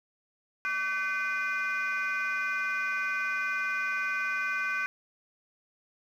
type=tone cluster; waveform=sine; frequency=1152 / 1523 / 2055 / 2444 Hz; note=D6 / F#6 / C7 / D#7; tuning=-34 / +50 / -32 / -32 cents; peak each=-35 / -29 / -36 / -33 dBFS; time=0.65-4.86 s; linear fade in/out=0 ms; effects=tanh soft clip ceiling -23 dBFS + 10-bit